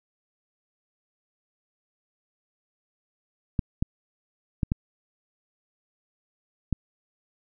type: clicks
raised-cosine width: 5 ms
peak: -11 dBFS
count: 5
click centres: 3.592 / 3.825 / 4.632 / 4.719 / 6.727 s
effects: none